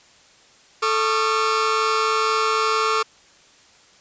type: tone cluster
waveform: 40% pulse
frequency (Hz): 440.6 / 1107 / 1211 / 1364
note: A4 / C#6 / D#6 / F6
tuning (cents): +2 / -3 / -47 / -41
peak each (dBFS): -23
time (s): 0.82-3.03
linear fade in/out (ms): 10
effects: white hiss -52 dBFS RMS until 4 s + resampled to 16000 Hz